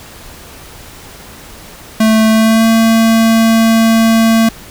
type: tone with pitch glide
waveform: square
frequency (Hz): 220 to 225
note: A3 to A3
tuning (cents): 0 to +39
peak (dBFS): -7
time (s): 2-4.49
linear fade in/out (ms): 5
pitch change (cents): +39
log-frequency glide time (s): 2.3-2.66
effects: pink hiss -34 dBFS RMS until 4.7 s